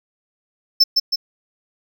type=tone with echo; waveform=triangle; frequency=5290 Hz; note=E8; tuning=5 cents sharp; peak=-7 dBFS; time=0.8-0.84 s; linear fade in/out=10 ms; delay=160 ms; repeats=2; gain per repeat=-4 dB; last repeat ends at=1.16 s; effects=none